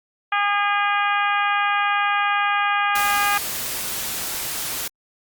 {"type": "harmonic tone", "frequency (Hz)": 407.5, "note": "G#4", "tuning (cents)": -33, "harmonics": [2, 3, 4, 5, 6, 7, 8], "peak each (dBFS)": [-23, -22, -24, -29, -27, -33, -37], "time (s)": [0.32, 3.38], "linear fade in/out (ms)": 5}
{"type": "noise", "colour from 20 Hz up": "white", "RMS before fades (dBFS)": -27, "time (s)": [2.95, 4.88], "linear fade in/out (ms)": 5}
{"effects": ["Opus 48 kbps"]}